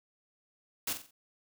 white noise with echo, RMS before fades -33 dBFS, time 0.87-0.93 s, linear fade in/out 5 ms, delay 45 ms, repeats 4, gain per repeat -8 dB, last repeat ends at 1.11 s, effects none

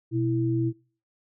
sine tone pair together, 123.46 / 329.6 Hz, B2 / E4, 0 / 0 cents, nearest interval octave + perfect fourth, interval 1700 cents, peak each -25 dBFS, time 0.11-0.73 s, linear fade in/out 50 ms, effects noise-tail reverb RT60 0.4 s tail -23 dB re dry

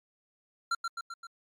square tone with echo, 1370 Hz, F6, 34 cents flat, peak -27 dBFS, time 0.71-0.75 s, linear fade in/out 5 ms, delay 130 ms, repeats 4, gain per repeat -4 dB, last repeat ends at 1.27 s, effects low-pass 7000 Hz 12 dB/octave + MP3 96 kbps

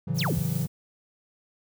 triangle chord, F# minor seventh, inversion first, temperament equal, 110 / 138.59 / 164.81 / 185 Hz, A2 / C#3 / E3 / F#3, 0 / 0 / 0 / 0 cents, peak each -32 / -27 / -27 / -32 dBFS, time 0.07-0.67 s, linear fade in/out 10 ms
blue noise, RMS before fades -39 dBFS, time 0.14-0.68 s, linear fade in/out 50 ms
sine exponential sweep, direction down, 7000 to 50.4 Hz, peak -27 dBFS, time 0.18-0.4 s, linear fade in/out 10 ms
effects none

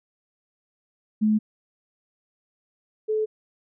sine tone pair in turn, 214.6 / 432.4 Hz, A3 / A4, -43 / -30 cents, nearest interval octave, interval 1213 cents, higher second, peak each -17 / -21 dBFS, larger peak first, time 1.21-1.39 / 3.08-3.26 s, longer neither, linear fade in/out 20 ms, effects none

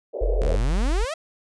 pink band-pass noise, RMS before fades -28 dBFS, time 0.13-0.57 s, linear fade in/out 20 ms, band 420 to 590 Hz, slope 48 dB/octave
sine tone, 44.48 Hz, F1, 32 cents sharp, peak -19 dBFS, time 0.21-1.05 s, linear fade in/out 10 ms
sawtooth exponential sweep, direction up, 58.1 to 674 Hz, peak -23 dBFS, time 0.41-1.14 s, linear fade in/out 5 ms
effects resampled to 22050 Hz

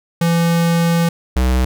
square tone pair in turn, 168.6 / 63.45 Hz, E3 / B1, +39 / +47 cents, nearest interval octave + perfect fourth, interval 1692 cents, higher first, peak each -13 dBFS, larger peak neither, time 0.21-1.09 / 1.36-1.65 s, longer first, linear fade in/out 5 ms, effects none

